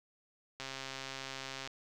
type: click train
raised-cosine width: 0.2 ms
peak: -24 dBFS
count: 145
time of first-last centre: 0.6-1.675 s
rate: 134 Hz
effects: none